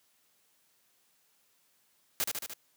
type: noise with echo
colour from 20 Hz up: white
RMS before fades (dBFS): -30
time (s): 2.2-2.24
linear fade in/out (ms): 0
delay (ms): 74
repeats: 4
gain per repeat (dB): -3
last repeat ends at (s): 2.536
effects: white hiss -70 dBFS RMS until 2.76 s + high-pass 100 Hz 12 dB/octave